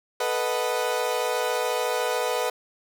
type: chord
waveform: 30% pulse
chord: B dominant seventh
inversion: third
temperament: equal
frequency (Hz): 440 / 493.9 / 622.3 / 740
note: A4 / B4 / D#5 / F#5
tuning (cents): 0 / 0 / 0 / 0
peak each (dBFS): -28 / -24 / -28 / -29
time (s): 0.2-2.5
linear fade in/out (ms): 5
effects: none